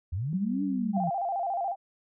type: linear two-way sweep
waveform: sine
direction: up then down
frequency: 77 to 293.7 to 160.2 Hz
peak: -28 dBFS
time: 0.12-1.1 s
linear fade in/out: 10 ms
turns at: 0.63 s
type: tone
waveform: sine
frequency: 193.8 Hz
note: G3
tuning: 20 cents flat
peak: -30 dBFS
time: 0.33-0.98 s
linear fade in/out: 2 ms
type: tone with vibrato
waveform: sine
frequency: 739 Hz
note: F#5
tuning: 2 cents flat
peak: -27 dBFS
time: 0.93-1.76 s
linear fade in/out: 50 ms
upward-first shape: square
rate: 14 Hz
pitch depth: 110 cents each way
effects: none